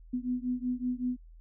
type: beating tone pair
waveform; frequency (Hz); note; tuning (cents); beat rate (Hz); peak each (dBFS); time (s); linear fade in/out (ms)
sine; 246.9 / 252.2; B3 / B3; 0 / +36; 5.3; -32 / -33; 0.13-1.17; 10
effects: added 41 Hz sine -49 dBFS peak until 1.4 s